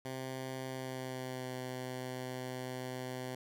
10% pulse tone with pitch glide, 130.81 to 127.67 Hz, C3 to C3, 0 to -42 cents, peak -31 dBFS, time 0.05-3.35 s, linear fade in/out 2 ms, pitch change -42 cents, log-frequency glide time 0.68-1.55 s, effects none

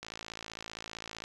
click train, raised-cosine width 0.2 ms, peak -23 dBFS, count 68, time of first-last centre 0.03-1.239 s, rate 55.4 Hz, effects resampled to 24000 Hz

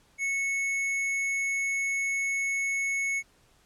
sine tone with tanh clipping, 2203 Hz, C#7, 11 cents flat, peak -28 dBFS, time 0.18-3.23 s, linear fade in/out 50 ms, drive 12 dB, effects pink hiss -63 dBFS RMS until 3.65 s + low-pass 11000 Hz 12 dB/octave

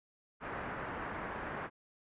white low-pass noise, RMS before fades -41 dBFS, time 0.4-1.7 s, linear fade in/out 50 ms, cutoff 1700 Hz, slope 24 dB/octave, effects resampled to 8000 Hz

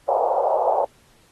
pink band-pass noise, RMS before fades -20 dBFS, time 0.08-0.85 s, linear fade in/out 5 ms, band 510 to 890 Hz, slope 48 dB/octave, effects pink hiss -57 dBFS RMS until 1.31 s + AAC 32 kbps

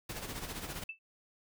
pink noise with tremolo, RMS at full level -39 dBFS, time 0.09-0.84 s, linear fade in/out 5 ms, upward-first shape sine, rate 15 Hz, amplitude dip 60%
sine tone with exponential decay, 2645 Hz, E7, 5 cents sharp, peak -35 dBFS, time 0.89-0.99 s, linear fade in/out 5 ms, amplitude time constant 21 ms
effects none

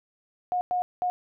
sine tone bursts at uneven times, 722 Hz, F#5, 43 cents flat, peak -23 dBFS, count 3, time 0.52-0.61 / 0.71-0.82 / 1.02-1.1 s, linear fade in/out 0 ms, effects none

